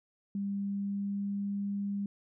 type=tone with pitch glide; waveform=sine; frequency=199.5 to 200.8 Hz; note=G3 to G3; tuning=+31 to +42 cents; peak=-31 dBFS; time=0.35-2.06 s; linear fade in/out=2 ms; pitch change=+11 cents; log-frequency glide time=0.69-1.42 s; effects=none